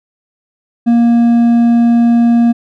triangle tone with hard clipping, 235.1 Hz, A#3, 15 cents sharp, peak -7 dBFS, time 0.86-2.53 s, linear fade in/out 20 ms, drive 7 dB, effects none

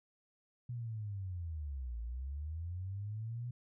sine linear two-way sweep, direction down then up, 123.47 to 55.6 to 123.47 Hz, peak -38 dBFS, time 0.69-3.51 s, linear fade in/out 5 ms, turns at 2 s, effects none

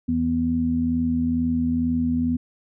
harmonic tone, 82.2 Hz, E2, 4 cents flat, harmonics 1 / 2 / 3, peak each -29 / -30 / -20 dBFS, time 0.08-2.37 s, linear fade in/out 10 ms, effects none

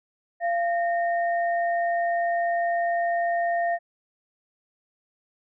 sine tone pair together, 688.1 / 1837 Hz, F5 / A#6, -26 / -26 cents, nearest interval octave + perfect fourth, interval 1700 cents, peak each -22 / -31 dBFS, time 0.4-3.79 s, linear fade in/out 50 ms, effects none

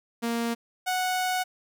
sawtooth tone pair in turn, 233.1 / 737.7 Hz, A#3 / F#5, 0 / -5 cents, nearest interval octave + minor sixth, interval 1995 cents, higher second, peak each -22 / -21 dBFS, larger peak second, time 0.22-0.55 / 0.86-1.44 s, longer second, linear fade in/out 20 ms, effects none

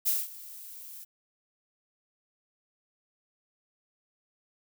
violet noise with ADSR envelope, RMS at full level -25 dBFS, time 0.05-1.05 s, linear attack 25 ms, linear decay 200 ms, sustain -20 dB, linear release 19 ms, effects none

